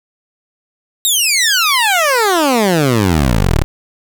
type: exponential sweep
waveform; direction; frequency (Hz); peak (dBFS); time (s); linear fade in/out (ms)
15% pulse; down; 3844 to 32.7; -4; 1.05-3.64; 0
effects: 7-bit